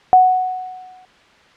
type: tone with exponential decay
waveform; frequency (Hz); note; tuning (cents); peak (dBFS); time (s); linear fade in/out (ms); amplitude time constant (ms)
sine; 740; F#5; 0; -4; 0.13-1.05; 0; 200
effects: white hiss -49 dBFS RMS until 1.56 s + low-pass 3000 Hz 12 dB/octave